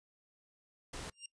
pink noise, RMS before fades -44 dBFS, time 0.93-1.1 s, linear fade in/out 5 ms
10% pulse tone with exponential growth, 2794 Hz, F7, in tune, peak -31 dBFS, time 1.12-1.26 s, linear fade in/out 5 ms, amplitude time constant 29 ms
effects noise-tail reverb RT60 0.1 s tail -23 dB re dry + resampled to 22050 Hz

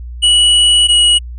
square tone pair in turn, 2935 / 2911 Hz, F#7 / F#7, -15 / -29 cents, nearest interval unison, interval 14 cents, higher first, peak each -7 dBFS, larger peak neither, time 0.22-0.88 / 0.88-1.19 s, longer first, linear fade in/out 20 ms, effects added 60 Hz sine -24 dBFS peak until 1.38 s + resampled to 24000 Hz

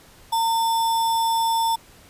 sine tone with sample-and-hold, 910 Hz, A#5, 42 cents flat, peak -18 dBFS, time 0.32-1.76 s, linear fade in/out 10 ms, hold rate 4410 Hz, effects pink hiss -50 dBFS RMS until 2.09 s + resampled to 32000 Hz

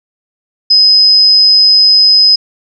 sine tone, 5050 Hz, D#8, 25 cents sharp, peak -3 dBFS, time 0.7-2.36 s, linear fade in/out 10 ms, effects none

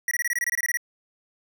square tone bursts, 1925 Hz, B6, 45 cents flat, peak -23 dBFS, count 13, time 0.08-0.772 s, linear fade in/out 2 ms, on 32 ms, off 23 ms, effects none

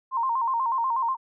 sine tone with vibrato, 987.8 Hz, B5, in tune, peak -22 dBFS, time 0.11-1.17 s, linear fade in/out 50 ms, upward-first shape square, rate 8.2 Hz, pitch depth 110 cents each way, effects none

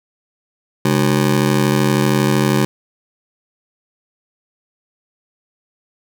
25% pulse ring-modulated tone, 168.9 Hz, E3, 42 cents sharp, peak -6 dBFS, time 0.85-2.65 s, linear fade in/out 0 ms, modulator 36.4 Hz, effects none

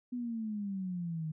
sine exponential sweep, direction down, 250 to 153.9 Hz, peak -34 dBFS, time 0.12-1.32 s, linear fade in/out 10 ms, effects none

